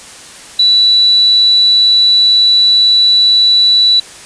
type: tone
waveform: sine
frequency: 3951 Hz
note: B7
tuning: in tune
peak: -5 dBFS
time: 0.59-4 s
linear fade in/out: 5 ms
effects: white hiss -33 dBFS RMS until 4.25 s + resampled to 22050 Hz